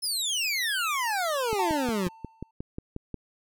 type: exponential sweep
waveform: 25% pulse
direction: down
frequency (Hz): 5274 to 169.8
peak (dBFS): -22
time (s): 0.02-2.09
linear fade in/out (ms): 20
type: click train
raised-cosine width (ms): 3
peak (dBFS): -21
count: 10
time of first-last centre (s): 1.53-3.143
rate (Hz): 5.58
type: tone with exponential decay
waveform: triangle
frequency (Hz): 895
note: A5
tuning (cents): +29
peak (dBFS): -22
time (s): 1.59-2.51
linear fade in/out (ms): 5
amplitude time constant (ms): 200
effects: none